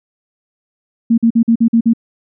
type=tone bursts; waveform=sine; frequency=230 Hz; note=A#3; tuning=23 cents flat; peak=-7 dBFS; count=7; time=1.1-1.935 s; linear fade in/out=10 ms; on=79 ms; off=47 ms; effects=none